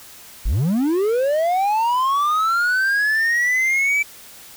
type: linear sweep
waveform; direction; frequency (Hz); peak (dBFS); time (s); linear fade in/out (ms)
triangle; up; 30.87 to 2322; -14; 0.45-4.03; 10
effects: white hiss -42 dBFS RMS until 4.56 s